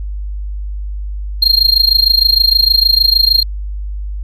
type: tone with amplitude modulation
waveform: triangle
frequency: 4212 Hz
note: C8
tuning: 11 cents sharp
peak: -3 dBFS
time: 1.42-3.43 s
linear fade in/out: 5 ms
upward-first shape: sine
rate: 26.5 Hz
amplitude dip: 90%
effects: added 50 Hz sine -19 dBFS peak until 4.23 s